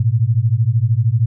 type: beating tone pair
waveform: sine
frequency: 107.9 / 120.9 Hz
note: A2 / B2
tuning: -33 / -36 cents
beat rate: 13 Hz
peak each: -15 dBFS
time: 0-1.26 s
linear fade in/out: 5 ms
effects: none